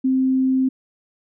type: tone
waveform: sine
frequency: 261.6 Hz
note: C4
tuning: in tune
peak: -15 dBFS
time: 0.04-0.69 s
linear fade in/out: 10 ms
effects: none